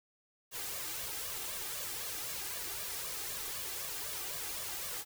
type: noise with flanger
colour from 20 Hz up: white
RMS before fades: -40 dBFS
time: 0.51-5.05 s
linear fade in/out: 50 ms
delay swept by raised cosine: 1.7 to 2.55 ms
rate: 3.9 Hz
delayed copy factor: +0.7
effects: none